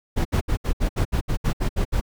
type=noise bursts; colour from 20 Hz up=brown; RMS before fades=-20 dBFS; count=12; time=0.16-2.012 s; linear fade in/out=20 ms; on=92 ms; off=68 ms; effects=none